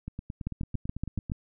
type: two click trains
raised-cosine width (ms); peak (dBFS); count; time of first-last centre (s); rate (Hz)
5; -23 / -18; 12 / 7; 0.08-1.298 / 0.47-1.319; 9.03 / 7.07
effects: none